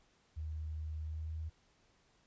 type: tone with pitch glide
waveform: sine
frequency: 77.78 to 79.41 Hz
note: D#2 to D#2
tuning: 0 to +36 cents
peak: -38 dBFS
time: 0.36-1.5 s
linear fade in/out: 20 ms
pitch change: +36 cents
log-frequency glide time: 1.03-1.34 s
effects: pink hiss -71 dBFS RMS until 2.26 s + resampled to 16000 Hz